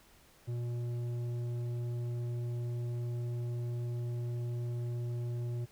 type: tone with tanh clipping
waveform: sine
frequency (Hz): 120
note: B2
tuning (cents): -49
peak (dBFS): -35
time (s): 0.47-5.66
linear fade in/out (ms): 20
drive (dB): 9
effects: pink hiss -62 dBFS RMS until 5.71 s